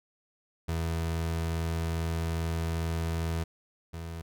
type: tone pair in turn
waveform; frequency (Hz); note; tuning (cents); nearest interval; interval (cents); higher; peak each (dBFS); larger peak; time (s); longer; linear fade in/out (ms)
30% pulse; 82.41 / 82.94; E2 / E2; 0 / +11; unison; 11; second; -26 / -34; first; 0.68-3.44 / 3.93-4.22; first; 10
effects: none